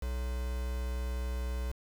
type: tone with quantisation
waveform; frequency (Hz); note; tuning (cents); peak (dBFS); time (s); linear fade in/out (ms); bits
triangle; 61.9; B1; +5; -30; 0.02-1.72; 5; 7
effects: none